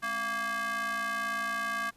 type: ring-modulated tone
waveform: square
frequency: 236.5 Hz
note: A#3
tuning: 25 cents sharp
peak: -28 dBFS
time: 0.02-1.91 s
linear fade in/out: 20 ms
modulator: 1390 Hz
effects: pink hiss -63 dBFS RMS until 1.96 s + resampled to 32000 Hz